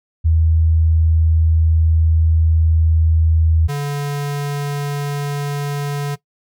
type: tone pair in turn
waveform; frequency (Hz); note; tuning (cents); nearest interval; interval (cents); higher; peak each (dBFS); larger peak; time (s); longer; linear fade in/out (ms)
sine / square; 80.6 / 143.61; E2 / D3; -38 / -38; minor seventh; 1000; second; -11 / -20; first; 0.24-3.68 / 3.68-6.16; first; 20
effects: noise-tail reverb RT60 0.1 s tail -18 dB re dry